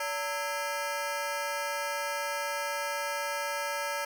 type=ring-modulated tone; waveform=20% pulse; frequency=740 Hz; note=F#5; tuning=in tune; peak=-23 dBFS; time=0-4.05 s; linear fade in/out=5 ms; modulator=168 Hz; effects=none